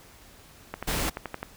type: click train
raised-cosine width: 0.5 ms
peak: -17 dBFS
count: 9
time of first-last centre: 0.74-1.43 s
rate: 11.6 Hz
type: noise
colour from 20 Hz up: pink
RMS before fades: -28 dBFS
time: 0.87-1.1 s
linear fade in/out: 10 ms
effects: pink hiss -52 dBFS RMS until 1.56 s